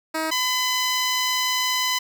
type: tone pair in turn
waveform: 10% pulse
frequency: 317.9 / 1009.3 Hz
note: D#4 / B5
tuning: +37 / +37 cents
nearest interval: octave + minor sixth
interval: 2000 cents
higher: second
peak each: -15 / -12 dBFS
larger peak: second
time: 0.14-0.31 / 0.31-1.99 s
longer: second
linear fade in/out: 10 ms
effects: none